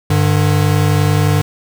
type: tone pair together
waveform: square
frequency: 98.73 / 150 Hz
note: G2 / D3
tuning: +13 / +37 cents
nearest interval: perfect fifth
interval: 724 cents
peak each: -14 dBFS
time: 0.1-1.42 s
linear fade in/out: 5 ms
effects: none